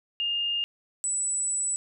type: tone pair in turn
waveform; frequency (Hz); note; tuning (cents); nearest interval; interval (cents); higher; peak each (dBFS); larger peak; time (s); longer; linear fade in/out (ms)
sine; 2823 / 7923; F7 / B8; +18 / +5; octave + tritone; 1787; second; -25; neither; 0.2-0.64 / 1.04-1.76; second; 0
effects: none